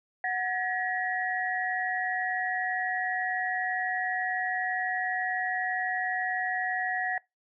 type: tone cluster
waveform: sine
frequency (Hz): 738 / 1705 / 1907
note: F#5 / G#6 / A#6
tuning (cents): -5 / +45 / +39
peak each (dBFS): -31 / -33 / -31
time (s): 0.24-7.18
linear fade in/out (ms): 2
effects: noise-tail reverb RT60 0.2 s tail -24 dB re dry

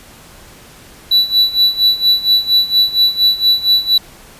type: tone with tremolo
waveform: triangle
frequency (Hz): 3951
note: B7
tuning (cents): 0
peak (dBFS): -5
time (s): 1.11-3.98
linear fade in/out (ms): 5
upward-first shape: sine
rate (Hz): 4.3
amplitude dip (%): 85
effects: pink hiss -40 dBFS RMS until 4.39 s + resampled to 32000 Hz

